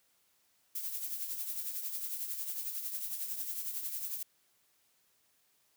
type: noise with tremolo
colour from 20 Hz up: violet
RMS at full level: -36 dBFS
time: 0.75-4.23 s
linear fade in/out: 5 ms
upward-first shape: triangle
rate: 11 Hz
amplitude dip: 60%
effects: white hiss -72 dBFS RMS until 5.76 s + high-pass 60 Hz 12 dB/octave